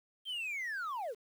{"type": "linear sweep", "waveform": "sine", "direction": "down", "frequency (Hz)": [3200, 385.2], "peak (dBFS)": -33, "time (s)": [0.25, 1.15], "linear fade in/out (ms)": 50, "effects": ["tanh soft clip ceiling -35 dBFS", "10-bit"]}